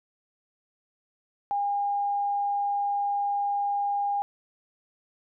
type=tone; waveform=sine; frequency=810 Hz; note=G#5; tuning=43 cents flat; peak=-24 dBFS; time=1.51-4.22 s; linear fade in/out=0 ms; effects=none